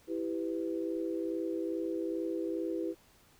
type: chord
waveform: sine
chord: E minor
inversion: none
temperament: equal with one note detuned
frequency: 329.6 / 392 / 500.8 Hz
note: E4 / G4 / B4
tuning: 0 / 0 / +24 cents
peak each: -34 / -38 / -39 dBFS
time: 0.07-2.95 s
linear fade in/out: 50 ms
effects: pink hiss -63 dBFS RMS until 3.39 s